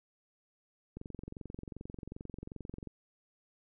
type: click train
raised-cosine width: 3 ms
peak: -30 dBFS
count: 44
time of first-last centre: 0.97-2.873 s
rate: 22.6 Hz
effects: none